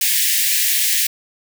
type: high-pass noise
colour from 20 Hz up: white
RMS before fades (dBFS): -17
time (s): 0.01-1.07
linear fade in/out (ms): 5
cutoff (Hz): 1700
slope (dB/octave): 96
effects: none